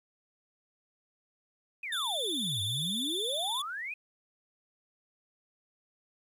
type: exponential two-way sweep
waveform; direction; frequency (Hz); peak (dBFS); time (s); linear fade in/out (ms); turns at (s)
sine; down then up; 2567 to 94.8 to 2567; -35; 1.83-3.94; 5; 2.62
type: tone with vibrato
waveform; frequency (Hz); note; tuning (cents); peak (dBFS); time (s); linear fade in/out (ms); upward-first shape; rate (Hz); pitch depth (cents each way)
45% pulse; 3520; A7; 0; -31; 1.92-3.62; 5; square; 20; 40
effects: resampled to 32000 Hz + 11-bit